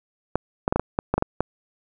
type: clicks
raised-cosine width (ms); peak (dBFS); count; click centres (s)
1; -6; 10; 0.356 / 0.679 / 0.725 / 0.76 / 0.796 / 0.989 / 1.14 / 1.18 / 1.224 / 1.406
effects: none